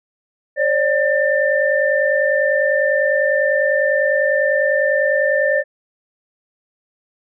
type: tone cluster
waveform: sine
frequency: 543 / 593 / 1789 Hz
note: C#5 / D5 / A6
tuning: -36 / +17 / +28 cents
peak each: -18 dBFS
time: 0.56-5.64 s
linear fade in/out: 50 ms
effects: none